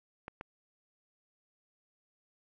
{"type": "clicks", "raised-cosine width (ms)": 0.5, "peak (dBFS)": -26, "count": 2, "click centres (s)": [0.281, 0.411], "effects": []}